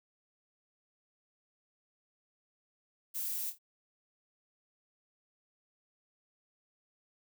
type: noise with echo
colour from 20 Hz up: violet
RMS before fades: -37 dBFS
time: 3.14-3.51 s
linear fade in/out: 20 ms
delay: 26 ms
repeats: 3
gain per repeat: -9 dB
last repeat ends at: 3.588 s
effects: none

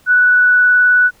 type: tone with vibrato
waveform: sine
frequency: 1480 Hz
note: F#6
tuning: in tune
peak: -7 dBFS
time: 0.06-1.11 s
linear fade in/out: 50 ms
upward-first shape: sine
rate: 19 Hz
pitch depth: 9 cents each way
effects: pink hiss -51 dBFS RMS until 1.2 s

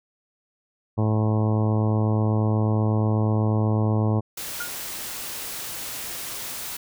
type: harmonic tone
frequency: 108.2 Hz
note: A2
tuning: 29 cents flat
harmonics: 1 / 2 / 3 / 4 / 5 / 6 / 7 / 8 / 9 / 10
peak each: -20 / -26 / -30 / -32 / -34 / -36 / -37 / -38 / -39 / -40 dBFS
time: 0.97-4.21 s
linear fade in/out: 20 ms
type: noise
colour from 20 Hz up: white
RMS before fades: -33 dBFS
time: 4.37-6.77 s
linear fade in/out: 5 ms
type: tone with exponential decay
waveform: sine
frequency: 1428 Hz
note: F6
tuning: 38 cents sharp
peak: -26 dBFS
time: 4.6-4.79 s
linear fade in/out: 5 ms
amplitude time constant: 40 ms
effects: none

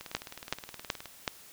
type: two click trains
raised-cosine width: 0.2 ms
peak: -11 / -24 dBFS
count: 4 / 21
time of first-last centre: 0.15-1.278 / 0.01-1.057 s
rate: 2.66 / 19.1 Hz
effects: white hiss -53 dBFS RMS until 1.52 s

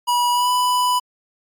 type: tone with pitch glide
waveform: square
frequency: 971 to 992.5 Hz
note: B5 to B5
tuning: -30 to +8 cents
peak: -16 dBFS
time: 0.07-1 s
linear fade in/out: 20 ms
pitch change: +38 cents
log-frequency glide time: 0.32-0.5 s
effects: MP3 96 kbps

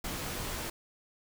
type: noise with comb filter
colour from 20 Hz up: pink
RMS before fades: -37 dBFS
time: 0.04-0.7 s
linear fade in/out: 5 ms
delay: 19 ms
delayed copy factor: -0.6
effects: none

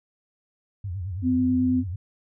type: tone with vibrato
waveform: sine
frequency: 92.5 Hz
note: F#2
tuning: in tune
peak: -28 dBFS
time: 0.84-1.96 s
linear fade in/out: 5 ms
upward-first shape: sine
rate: 9.2 Hz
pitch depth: 160 cents each way
type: tone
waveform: sine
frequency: 255 Hz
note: C4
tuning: 44 cents flat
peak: -19 dBFS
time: 1.22-1.84 s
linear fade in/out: 50 ms
effects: none

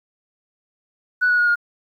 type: tone with pitch steps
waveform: sine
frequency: 1480 / 1461.3 / 1442.9 / 1424.6 Hz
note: F#6 / F#6 / F#6 / F6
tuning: 0 / -22 / -44 / +34 cents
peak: -13 dBFS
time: 1.21-1.558 s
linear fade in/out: 20 ms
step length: 87 ms
effects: tanh soft clip ceiling -10 dBFS + 9-bit

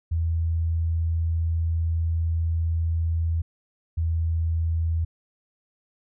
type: tone pair in turn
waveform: sine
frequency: 82.41 / 82.08 Hz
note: E2 / E2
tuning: 0 / -7 cents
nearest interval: unison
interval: 7 cents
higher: first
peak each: -21 / -21 dBFS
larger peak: neither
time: 0.11-3.42 / 3.97-5.05 s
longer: first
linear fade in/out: 10 ms
effects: none

